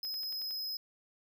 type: tone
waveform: square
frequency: 5090 Hz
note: D#8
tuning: 39 cents sharp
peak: -36 dBFS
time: 0.03-0.77 s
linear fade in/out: 2 ms
type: click train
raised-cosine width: 0.2 ms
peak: -37 dBFS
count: 6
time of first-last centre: 0.05-0.509 s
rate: 10.9 Hz
effects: none